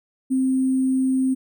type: tone with sample-and-hold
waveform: sine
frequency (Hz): 261.6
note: C4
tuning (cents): 0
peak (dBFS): -17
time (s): 0.3-1.35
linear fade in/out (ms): 20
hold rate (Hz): 8820
effects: none